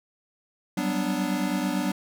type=chord; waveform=square; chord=G major seventh; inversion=third; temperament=equal with one note detuned; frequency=187.04 / 196 / 246.9 / 293.7 Hz; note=F#3 / G3 / B3 / D4; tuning=+19 / 0 / 0 / 0 cents; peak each=-31 / -32 / -31 / -30 dBFS; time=0.77-1.92 s; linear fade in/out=5 ms; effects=none